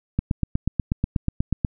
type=click train; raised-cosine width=5 ms; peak=-8 dBFS; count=13; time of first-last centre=0.19-1.648 s; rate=8.23 Hz; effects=none